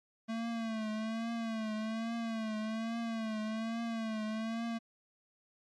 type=tone with vibrato; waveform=square; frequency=223.4 Hz; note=A3; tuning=27 cents sharp; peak=-35 dBFS; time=0.28-4.79 s; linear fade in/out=20 ms; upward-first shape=triangle; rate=1.2 Hz; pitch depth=73 cents each way; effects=low-pass 5000 Hz 12 dB/octave + MP3 64 kbps